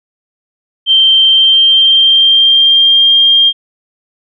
sine tone with pitch glide, 3136 to 3206 Hz, G7 to G7, 0 to +38 cents, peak -4 dBFS, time 0.86-3.53 s, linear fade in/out 50 ms, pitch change +38 cents, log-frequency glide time 1.25-3.14 s, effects none

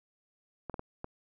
clicks, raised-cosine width 1 ms, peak -24 dBFS, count 4, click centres 0.697 / 0.742 / 0.794 / 1.044 s, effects none

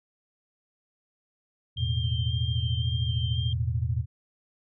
sine chord, E suspended fourth, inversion none, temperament equal, 82.41 / 110 / 123.47 Hz, E2 / A2 / B2, 0 / 0 / 0 cents, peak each -29 dBFS, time 1.76-4.06 s, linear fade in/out 50 ms
sine tone with vibrato, 3168 Hz, G7, 18 cents sharp, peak -34 dBFS, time 1.77-3.53 s, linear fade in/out 2 ms, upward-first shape square, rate 1.9 Hz, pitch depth 11 cents each way
effects none

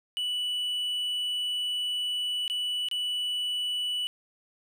triangle tone with dropouts, 2960 Hz, F#7, in tune, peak -26 dBFS, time 0.17-4.07 s, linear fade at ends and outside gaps 0 ms, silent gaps 2.479-2.499 / 2.886-2.913 s, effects none

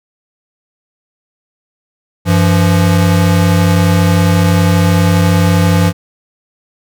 square tone pair together, 95.92 / 170.6 Hz, G2 / F3, -37 / -40 cents, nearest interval minor seventh, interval 997 cents, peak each -11 dBFS, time 2.25-5.93 s, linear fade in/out 50 ms, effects none

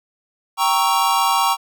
square chord, G diminished seventh, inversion none, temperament equal, 784 / 932.3 / 1108.7 / 1318.5 Hz, G5 / Bb5 / Db6 / Fb6, 0 / 0 / 0 / 0 cents, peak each -22 / -20 / -20 / -26 dBFS, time 0.57-1.57 s, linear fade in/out 50 ms, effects none

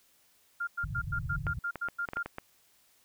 sine tone bursts, 1400 Hz, F6, 4 cents sharp, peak -30 dBFS, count 10, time 0.6-2.23 s, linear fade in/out 10 ms, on 73 ms, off 100 ms
white low-pass noise, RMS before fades -36 dBFS, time 0.83-1.59 s, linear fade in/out 5 ms, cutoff 160 Hz, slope 96 dB/octave
clicks, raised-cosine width 0.5 ms, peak -22 dBFS, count 8, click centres 1.468 / 1.757 / 1.886 / 2.088 / 2.134 / 2.17 / 2.26 / 2.384 s
effects white hiss -66 dBFS RMS until 3.04 s

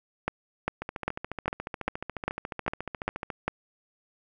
two click trains, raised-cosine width 0.5 ms, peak -18 / -11 dBFS, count 36 / 9, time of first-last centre 0.82-3.302 / 0.28-3.48 s, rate 14.1 / 2.5 Hz, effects none

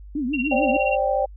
sine tone with vibrato, 271.3 Hz, C#4, 37 cents flat, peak -22 dBFS, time 0.15-0.77 s, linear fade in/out 5 ms, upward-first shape triangle, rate 6.8 Hz, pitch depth 260 cents each way
sine tone with tremolo, 2748 Hz, F7, 29 cents flat, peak -22 dBFS, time 0.33-0.97 s, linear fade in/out 10 ms, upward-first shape sine, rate 17 Hz, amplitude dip 90%
sine chord, C suspended second, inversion none, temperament equal with one note detuned, 532.7 / 587.3 / 784 Hz, C5 / D5 / G5, +31 / 0 / 0 cents, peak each -23 dBFS, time 0.51-1.26 s, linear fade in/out 10 ms
effects added 50 Hz sine -38 dBFS peak until 1.36 s

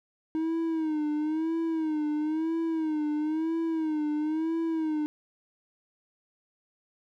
triangle tone with vibrato, 314.2 Hz, D#4, 17 cents sharp, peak -24 dBFS, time 0.35-5.06 s, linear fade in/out 0 ms, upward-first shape sine, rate 1 Hz, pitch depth 84 cents each way, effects none

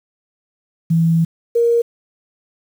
sine tone pair in turn, 164.81 / 469 Hz, E3 / A#4, 0 / +11 cents, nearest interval octave + tritone, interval 1811 cents, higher second, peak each -11 dBFS, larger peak neither, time 0.9-1.25 / 1.55-1.82 s, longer first, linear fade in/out 10 ms, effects 7-bit

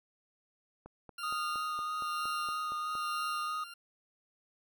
click train, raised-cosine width 1 ms, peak -34 dBFS, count 10, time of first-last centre 0.86-2.953 s, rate 4.3 Hz
20% pulse tone with tremolo, 1391 Hz, F6, 7 cents flat, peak -32 dBFS, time 1.18-3.74 s, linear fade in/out 5 ms, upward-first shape sine, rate 1.1 Hz, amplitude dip 65%
triangle tone with vibrato, 1236 Hz, D#6, 12 cents flat, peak -32 dBFS, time 1.23-3.64 s, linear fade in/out 5 ms, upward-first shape sine, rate 3.1 Hz, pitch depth 16 cents each way
effects none

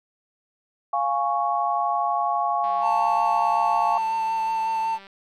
sine chord, Db major, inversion first, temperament equal, 698.5 / 830.6 / 1108.7 Hz, F5 / Ab5 / Db6, 0 / 0 / 0 cents, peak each -25 dBFS, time 0.93-3.98 s, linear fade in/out 5 ms
click train, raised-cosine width 0.3 ms, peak -30 dBFS, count 477, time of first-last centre 2.64-5.069 s, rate 196 Hz
triangle tone with vibrato, 893 Hz, A5, 25 cents sharp, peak -20 dBFS, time 2.81-4.99 s, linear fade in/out 50 ms, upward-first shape sine, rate 5.4 Hz, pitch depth 13 cents each way
effects none

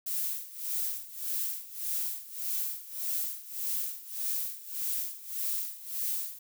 violet noise with tremolo, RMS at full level -31 dBFS, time 0.06-6.39 s, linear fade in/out 5 ms, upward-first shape sine, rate 1.7 Hz, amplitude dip 85%, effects none

